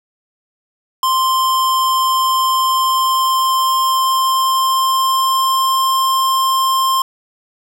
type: tone with pitch glide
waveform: square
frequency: 1046.5 to 1055.6 Hz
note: C6 to C6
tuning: 0 to +15 cents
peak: -13 dBFS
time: 1.03-7.02 s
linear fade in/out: 2 ms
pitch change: +15 cents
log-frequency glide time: 2.48-5.87 s
effects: none